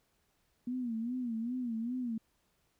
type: tone with vibrato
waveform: sine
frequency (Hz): 238.5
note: A#3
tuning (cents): +40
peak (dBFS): -33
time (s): 0.67-2.18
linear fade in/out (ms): 5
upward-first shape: sine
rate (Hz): 2.5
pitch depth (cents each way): 120
effects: pink hiss -75 dBFS RMS until 2.79 s